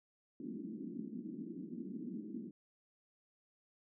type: band-pass noise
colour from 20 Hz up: pink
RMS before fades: -45 dBFS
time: 0.4-2.51 s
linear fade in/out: 2 ms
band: 190 to 330 Hz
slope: 48 dB/octave
effects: none